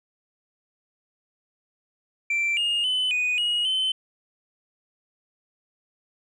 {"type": "tone with pitch steps", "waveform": "sine", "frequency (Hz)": [2347, 2842, 3020, 2482, 2892, 3061], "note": ["D7", "F7", "F#7", "D#7", "F#7", "G7"], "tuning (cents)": [-2, 30, 35, -5, -40, -42], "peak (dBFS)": -19, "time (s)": [2.3, 3.92], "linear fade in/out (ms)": 5, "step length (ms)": 270, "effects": ["tanh soft clip ceiling -20 dBFS"]}